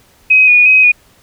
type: tone with vibrato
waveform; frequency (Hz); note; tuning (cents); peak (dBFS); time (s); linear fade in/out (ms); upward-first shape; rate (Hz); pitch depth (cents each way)
sine; 2492; D#7; +2; -4; 0.3-0.92; 10; square; 2.8; 25
effects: pink hiss -49 dBFS RMS until 1.22 s